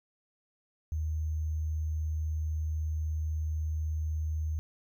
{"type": "tone with sample-and-hold", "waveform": "sine", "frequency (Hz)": 78.1, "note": "D#2", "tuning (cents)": 7, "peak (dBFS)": -29, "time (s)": [0.92, 4.59], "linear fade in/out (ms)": 0, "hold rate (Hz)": 6300, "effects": []}